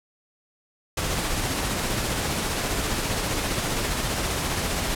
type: noise with tremolo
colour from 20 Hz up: pink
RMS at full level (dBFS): -25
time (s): 0.97-4.95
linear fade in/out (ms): 5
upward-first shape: sine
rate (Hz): 15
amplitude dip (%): 25
effects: low-pass 12000 Hz 12 dB/octave